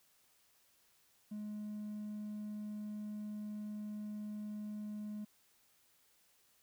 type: tone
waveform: triangle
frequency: 210.3 Hz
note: G#3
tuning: 22 cents sharp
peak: -38 dBFS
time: 1.31-5.25 s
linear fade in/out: 10 ms
effects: tanh soft clip ceiling -35 dBFS + white hiss -71 dBFS RMS until 6.62 s